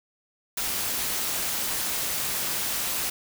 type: noise with amplitude modulation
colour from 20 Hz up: white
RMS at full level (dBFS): -26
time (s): 0.57-3.1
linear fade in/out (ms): 5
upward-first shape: sine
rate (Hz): 227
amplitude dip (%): 50
effects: none